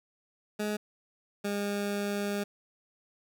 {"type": "tone pair in turn", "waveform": "20% pulse", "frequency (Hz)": [210, 203.2], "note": ["G#3", "G#3"], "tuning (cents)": [19, -38], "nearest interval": "minor second", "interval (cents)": 57, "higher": "first", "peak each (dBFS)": -25, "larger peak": "neither", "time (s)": [[0.59, 0.77], [1.44, 2.44]], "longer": "second", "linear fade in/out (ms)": 10, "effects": []}